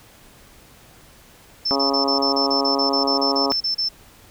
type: tone bursts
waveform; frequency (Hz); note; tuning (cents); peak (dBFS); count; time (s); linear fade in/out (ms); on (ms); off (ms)
sine; 5310; E8; +12; -19; 16; 1.65-3.89; 10; 110; 32
type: harmonic tone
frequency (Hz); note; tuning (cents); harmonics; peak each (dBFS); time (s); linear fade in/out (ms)
138.1; C#3; -6; 2 / 3 / 4 / 5 / 6 / 7 / 8 / 9; -24 / -26 / -27 / -28 / -29 / -29 / -30 / -31; 1.71-3.52; 0
effects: pink hiss -49 dBFS RMS until 4.3 s